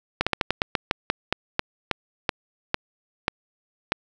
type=slowing click train; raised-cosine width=0.3 ms; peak=-4 dBFS; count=16; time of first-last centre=0.21-3.921 s; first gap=56 ms; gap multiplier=1.19; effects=none